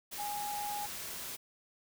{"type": "tone in noise", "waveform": "sine", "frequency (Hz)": 825, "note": "G#5", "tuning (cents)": -12, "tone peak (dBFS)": -36, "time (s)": [0.18, 0.87], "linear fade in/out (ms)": 20, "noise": "white", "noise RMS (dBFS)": -42, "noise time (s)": [0.11, 1.37], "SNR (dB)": 3, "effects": []}